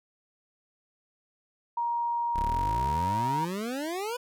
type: tone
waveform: sine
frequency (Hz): 943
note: A#5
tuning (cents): +20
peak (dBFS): -26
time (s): 1.77-3.45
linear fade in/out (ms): 5
type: exponential sweep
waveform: 25% pulse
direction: up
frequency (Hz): 31.35 to 504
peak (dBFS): -27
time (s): 2.35-4.17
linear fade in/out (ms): 10
effects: none